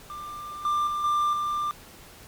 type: tone with level steps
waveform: triangle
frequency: 1189 Hz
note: D6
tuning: 21 cents sharp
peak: -33 / -20 / -24 / -19 / -23 dBFS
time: 0.1-1.71 s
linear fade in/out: 0 ms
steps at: 0.65 / 0.87 / 1.04 / 1.33 s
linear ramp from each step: 2 ms
effects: pink hiss -48 dBFS RMS until 2.27 s + MP3 96 kbps